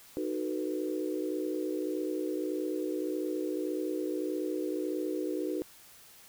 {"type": "chord", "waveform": "sine", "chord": "B dominant seventh", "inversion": "first", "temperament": "just", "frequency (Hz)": [308.7, 370.4, 444.5, 493.9], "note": ["D#4", "F#4", "A4", "B4"], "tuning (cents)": [-14, 2, 18, 0], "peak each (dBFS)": [-34, -35, -40, -38], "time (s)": [0.17, 5.62], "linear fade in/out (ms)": 0, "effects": ["white hiss -55 dBFS RMS until 6.28 s"]}